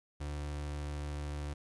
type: tone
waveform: 35% pulse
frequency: 73.3 Hz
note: D2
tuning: 3 cents flat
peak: -35 dBFS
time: 0.2-1.54 s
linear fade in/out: 10 ms
effects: resampled to 24000 Hz + 12-bit